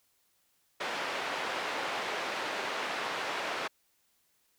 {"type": "band-pass noise", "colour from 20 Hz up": "pink", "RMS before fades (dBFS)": -35, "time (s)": [0.8, 3.68], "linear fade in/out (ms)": 10, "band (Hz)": [540, 3100], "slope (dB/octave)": 12, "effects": ["white hiss -72 dBFS RMS until 4.58 s"]}